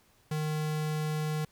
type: tone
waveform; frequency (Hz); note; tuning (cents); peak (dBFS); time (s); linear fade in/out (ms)
square; 153.7; D#3; -21; -30; 0.31-1.45; 5
effects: pink hiss -65 dBFS RMS until 1.51 s